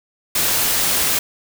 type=noise; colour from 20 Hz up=white; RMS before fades=-18 dBFS; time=0.35-1.19 s; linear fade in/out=5 ms; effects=none